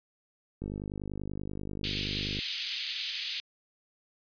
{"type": "click train", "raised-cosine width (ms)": 3, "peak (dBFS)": -24, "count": 90, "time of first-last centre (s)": [0.62, 2.389], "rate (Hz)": 50.3}
{"type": "band-pass noise", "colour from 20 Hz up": "white", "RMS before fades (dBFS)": -35, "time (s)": [1.84, 3.4], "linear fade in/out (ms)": 0, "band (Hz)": [2600, 4500], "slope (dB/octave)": 24}
{"effects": ["resampled to 11025 Hz"]}